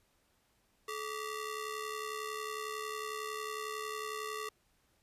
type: ring-modulated tone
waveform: sawtooth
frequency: 789 Hz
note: G5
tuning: 11 cents sharp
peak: -31 dBFS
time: 0.88-4.49 s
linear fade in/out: 5 ms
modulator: 359 Hz
effects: pink hiss -73 dBFS RMS until 5.02 s + resampled to 32000 Hz